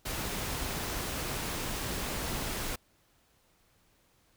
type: noise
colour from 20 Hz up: pink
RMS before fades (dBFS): -35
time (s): 0.05-2.76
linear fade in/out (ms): 10
effects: pink hiss -68 dBFS RMS until 4.36 s